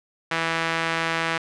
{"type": "tone with band-pass filter", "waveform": "sawtooth", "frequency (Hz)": 164.4, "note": "E3", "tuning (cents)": -4, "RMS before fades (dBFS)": -25, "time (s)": [0.31, 1.38], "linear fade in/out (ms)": 5, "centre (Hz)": 1900, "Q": 1.1, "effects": ["resampled to 24000 Hz", "8-bit"]}